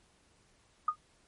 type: tone with exponential decay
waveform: sine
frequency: 1232 Hz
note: D#6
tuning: 17 cents flat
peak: -22 dBFS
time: 0.88-0.96 s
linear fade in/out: 5 ms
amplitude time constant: 17 ms
effects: pink hiss -67 dBFS RMS until 1.27 s + MP3 48 kbps